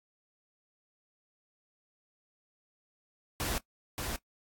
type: noise with echo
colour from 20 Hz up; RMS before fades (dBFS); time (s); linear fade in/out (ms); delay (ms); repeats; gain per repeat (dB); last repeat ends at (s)
pink; -33; 3.4-3.58; 0; 580; 1; -3; 4.16
effects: noise-tail reverb RT60 0.1 s tail -21 dB re dry + AAC 64 kbps